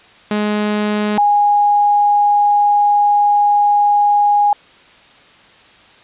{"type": "tone pair in turn", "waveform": ["sawtooth", "sine"], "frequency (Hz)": [209.7, 823.4], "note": ["G#3", "G#5"], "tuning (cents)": [17, -15], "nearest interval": "2 octaves", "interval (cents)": 2368, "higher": "second", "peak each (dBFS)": [-11, -9], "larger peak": "second", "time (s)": [[0.31, 1.18], [1.18, 4.53]], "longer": "second", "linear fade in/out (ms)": 2, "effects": ["white hiss -45 dBFS RMS until 6.03 s", "resampled to 8000 Hz"]}